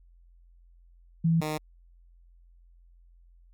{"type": "tone pair in turn", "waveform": ["sine", "10% pulse"], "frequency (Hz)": [164.5, 153.86], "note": ["E3", "D#3"], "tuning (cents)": [-3, -19], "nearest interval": "minor second", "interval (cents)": 116, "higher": "first", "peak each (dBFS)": [-20, -21], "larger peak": "first", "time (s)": [[1.24, 1.41], [1.41, 1.58]], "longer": "neither", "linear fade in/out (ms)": 10, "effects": ["added 43 Hz sine -54 dBFS peak until 3.53 s"]}